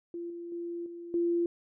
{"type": "tone with level steps", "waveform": "sine", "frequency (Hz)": 343.1, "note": "F4", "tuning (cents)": -31, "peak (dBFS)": [-35, -38, -34, -40, -25], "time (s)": [0.14, 1.46], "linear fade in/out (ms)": 2, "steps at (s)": [0.3, 0.52, 0.86, 1.14], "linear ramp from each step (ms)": 2, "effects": []}